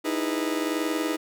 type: chord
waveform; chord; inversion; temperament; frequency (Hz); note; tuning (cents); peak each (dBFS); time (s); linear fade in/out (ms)
40% pulse; E major seventh; third; just; 309 / 329.6 / 412 / 494.4; D#4 / E4 / G#4 / B4; -12 / 0 / -14 / +2; -27 / -30 / -33 / -33; 0.04-1.17; 20
effects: none